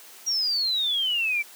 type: exponential sweep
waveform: sine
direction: down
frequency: 5740 to 2292 Hz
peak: -22 dBFS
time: 0.26-1.43 s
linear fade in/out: 20 ms
effects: white hiss -47 dBFS RMS until 1.55 s + high-pass 300 Hz 12 dB/octave